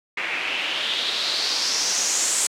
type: noise with low-pass filter sweep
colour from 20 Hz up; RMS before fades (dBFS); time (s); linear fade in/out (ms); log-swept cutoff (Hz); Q
white; -24; 0.17-2.47; 5; 2200 to 8100; 3.9
effects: high-pass 300 Hz 12 dB/octave